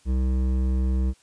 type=tone with hard clipping; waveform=sine; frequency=64.3 Hz; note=C2; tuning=30 cents flat; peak=-22 dBFS; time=0.05-1.14 s; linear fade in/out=50 ms; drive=11 dB; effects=white hiss -59 dBFS RMS until 1.22 s + resampled to 22050 Hz